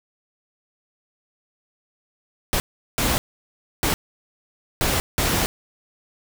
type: noise bursts at uneven times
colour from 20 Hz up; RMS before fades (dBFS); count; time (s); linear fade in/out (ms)
pink; -21; 5; 2.53-2.6 / 2.98-3.18 / 3.83-3.94 / 4.81-5 / 5.18-5.46; 0
effects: none